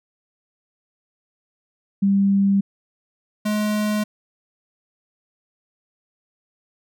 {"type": "tone pair in turn", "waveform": ["sine", "square"], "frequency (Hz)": [197.6, 211.1], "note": ["G3", "G#3"], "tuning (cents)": [14, 29], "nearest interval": "minor second", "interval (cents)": 115, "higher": "second", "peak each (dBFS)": [-14, -20], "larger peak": "first", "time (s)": [[2.02, 2.61], [3.45, 4.04]], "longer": "neither", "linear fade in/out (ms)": 10, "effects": []}